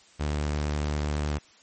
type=tone; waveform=sawtooth; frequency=74.2 Hz; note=D2; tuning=18 cents sharp; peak=-22 dBFS; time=0.19-1.39 s; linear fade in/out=20 ms; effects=white hiss -56 dBFS RMS until 1.62 s + MP3 32 kbps